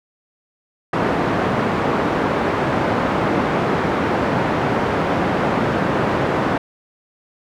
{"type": "band-pass noise", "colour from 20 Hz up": "pink", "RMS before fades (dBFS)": -19, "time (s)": [0.93, 6.58], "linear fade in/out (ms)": 5, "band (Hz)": [160, 1400], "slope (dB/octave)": 12, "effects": []}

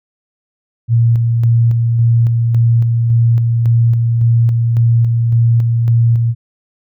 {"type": "tone with tremolo", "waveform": "sine", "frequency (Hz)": 116.54, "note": "A#2", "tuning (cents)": 0, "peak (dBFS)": -7, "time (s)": [0.88, 6.35], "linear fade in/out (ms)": 50, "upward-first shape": "square", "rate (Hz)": 1.8, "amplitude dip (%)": 30, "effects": []}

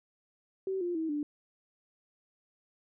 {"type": "tone with pitch steps", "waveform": "sine", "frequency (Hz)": [382.2, 350.5, 321.4, 294.7], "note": ["G4", "F4", "E4", "D4"], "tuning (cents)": [-44, 6, -44, 6], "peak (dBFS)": -30, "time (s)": [0.67, 1.23], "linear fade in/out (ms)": 2, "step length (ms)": 140, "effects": []}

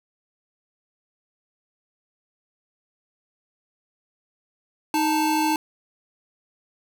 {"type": "tone pair together", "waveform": "square", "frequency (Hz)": [311.5, 881.1], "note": ["D#4", "A5"], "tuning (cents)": [2, 2], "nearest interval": "octave + tritone", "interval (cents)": 1800, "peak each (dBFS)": -23, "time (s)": [4.94, 5.56], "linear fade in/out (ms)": 2, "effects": ["9-bit"]}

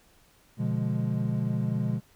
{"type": "chord", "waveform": "triangle", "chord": "B diminished seventh", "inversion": "none", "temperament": "equal", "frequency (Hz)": [123.47, 146.83, 174.61, 207.7], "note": ["B2", "D3", "F3", "Ab3"], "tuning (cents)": [0, 0, 0, 0], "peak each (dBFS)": [-27, -30, -31, -29], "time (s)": [0.57, 2.01], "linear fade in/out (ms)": 50, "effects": ["pink hiss -61 dBFS RMS until 2.15 s"]}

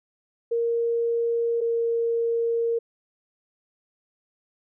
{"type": "tone pair in turn", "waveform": "sine", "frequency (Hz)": [466.2, 463.7], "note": ["A#4", "A#4"], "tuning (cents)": [0, -9], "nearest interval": "unison", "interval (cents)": 9, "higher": "first", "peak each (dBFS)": -21, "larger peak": "neither", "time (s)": [[0.51, 1.61], [1.61, 2.79]], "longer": "second", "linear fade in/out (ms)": 10, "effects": []}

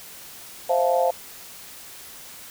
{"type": "chord", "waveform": "sine", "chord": "F major seventh", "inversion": "second", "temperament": "just", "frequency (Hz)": [523.8, 654.8, 698.5, 873.1], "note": ["C5", "E5", "F5", "A5"], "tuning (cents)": [2, -12, 0, -14], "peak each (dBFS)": [-21, -26, -22, -27], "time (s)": [0.69, 1.11], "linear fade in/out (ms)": 10, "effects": ["white hiss -42 dBFS RMS until 2.5 s"]}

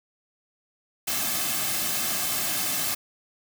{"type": "noise with comb filter", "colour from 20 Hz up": "white", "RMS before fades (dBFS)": -27, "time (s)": [1.07, 2.95], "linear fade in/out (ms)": 10, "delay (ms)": 2.1, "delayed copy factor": -0.65, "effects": []}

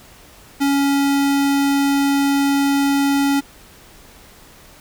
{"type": "tone", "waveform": "square", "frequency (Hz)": 279.4, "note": "C#4", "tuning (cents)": 14, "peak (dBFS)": -15, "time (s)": [0.6, 3.41], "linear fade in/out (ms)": 20, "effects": ["pink hiss -45 dBFS RMS until 4.8 s"]}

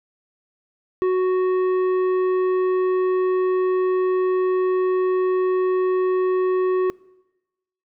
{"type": "tone with tanh clipping", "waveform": "sine", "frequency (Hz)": 370, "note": "F#4", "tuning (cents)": 0, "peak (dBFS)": -18, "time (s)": [1.02, 6.9], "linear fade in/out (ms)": 0, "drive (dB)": 9, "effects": ["noise-tail reverb RT60 1.0 s tail -23 dB re dry"]}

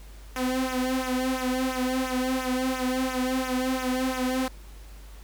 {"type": "tone with flanger", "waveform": "sawtooth", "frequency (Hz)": 257, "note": "C4", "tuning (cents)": -31, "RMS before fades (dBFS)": -27, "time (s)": [0.36, 4.48], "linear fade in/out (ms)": 2, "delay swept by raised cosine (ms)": [0.22, 3.12], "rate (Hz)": 2.9, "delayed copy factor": -0.9, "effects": ["added 50 Hz sine -42 dBFS peak until 5.23 s", "pink hiss -53 dBFS RMS until 5.23 s"]}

